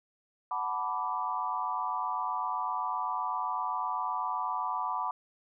sine chord, B minor seventh, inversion second, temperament equal with one note detuned, 740 / 880 / 987.8 / 1167.9 Hz, F#5 / A5 / B5 / D6, 0 / 0 / 0 / -10 cents, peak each -38 / -37 / -33 / -35 dBFS, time 0.51-5.11 s, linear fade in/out 2 ms, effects none

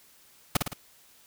pink noise with echo, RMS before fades -22 dBFS, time 0.55-0.57 s, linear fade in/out 5 ms, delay 55 ms, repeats 3, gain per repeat -5 dB, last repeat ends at 0.735 s, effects white hiss -58 dBFS RMS until 1.26 s

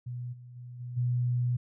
sine tone with level steps, 122.8 Hz, B2, 9 cents flat, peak -34 / -45 / -41 / -36 / -25 dBFS, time 0.06-1.57 s, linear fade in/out 10 ms, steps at 0.32 / 0.55 / 0.79 / 0.96 s, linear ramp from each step 20 ms, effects none

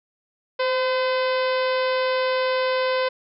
harmonic tone with a mistuned harmonic, 510 Hz, C5, 44 cents flat, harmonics 1 / 2 / 3 / 4 / 5 / 6 / 7 / 8 / 9 / 10, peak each -21 / -27 / -31 / -33 / -35 / -37 / -38 / -39 / -40 / -41 dBFS, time 0.59-3.09 s, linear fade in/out 10 ms, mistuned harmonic 1, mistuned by +25 cents, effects none

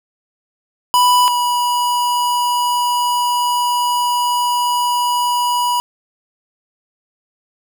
square tone pair in turn, 987.8 / 974.8 Hz, B5 / B5, 0 / -23 cents, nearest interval unison, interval 23 cents, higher first, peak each -10 / -15 dBFS, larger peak first, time 0.94-1.28 / 1.28-5.8 s, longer second, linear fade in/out 0 ms, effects none

